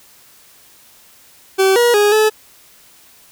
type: tone with pitch steps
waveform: 40% pulse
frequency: 384 / 478.7 / 413.6 / 431.4 Hz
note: G4 / A#4 / G#4 / A4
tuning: -36 / +46 / -7 / -34 cents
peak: -9 dBFS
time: 1.58-2.3 s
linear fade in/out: 20 ms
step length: 180 ms
effects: white hiss -47 dBFS RMS until 3.31 s